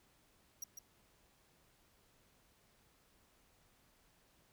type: tone with echo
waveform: sawtooth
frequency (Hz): 5710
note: F8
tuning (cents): +37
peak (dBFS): -38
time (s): 0.62-0.64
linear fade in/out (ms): 5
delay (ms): 150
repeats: 1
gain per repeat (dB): -6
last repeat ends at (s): 0.79
effects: pink hiss -71 dBFS RMS until 4.52 s